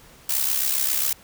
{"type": "noise with amplitude modulation", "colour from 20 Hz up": "blue", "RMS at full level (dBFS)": -20, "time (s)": [0.29, 1.13], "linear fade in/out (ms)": 5, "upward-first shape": "sine", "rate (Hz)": 67.4, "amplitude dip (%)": 65, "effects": ["pink hiss -50 dBFS RMS until 1.23 s"]}